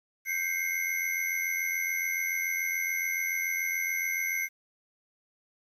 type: tone cluster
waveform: sine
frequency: 1566 / 2078 / 2165 / 5980 / 11460 Hz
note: G6 / C7 / C#7 / F#8 / F9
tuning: -2 / -12 / -41 / +17 / +44 cents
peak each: -40 / -33 / -31 / -37 / -38 dBFS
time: 0.25-4.49 s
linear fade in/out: 50 ms
effects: 10-bit